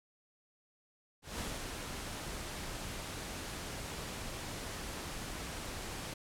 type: noise with ADSR envelope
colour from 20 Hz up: pink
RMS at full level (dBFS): -39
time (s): 1.22-6.14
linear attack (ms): 170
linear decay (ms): 240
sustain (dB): -3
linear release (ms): 7
effects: low-pass 11000 Hz 12 dB/octave